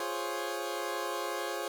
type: chord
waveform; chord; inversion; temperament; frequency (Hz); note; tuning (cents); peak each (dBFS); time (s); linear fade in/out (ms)
20% pulse; Db major seventh; first; equal; 349.2 / 415.3 / 523.3 / 554.4; F4 / Ab4 / C5 / Db5; 0 / 0 / 0 / 0; -34; 0-1.68; 2
effects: none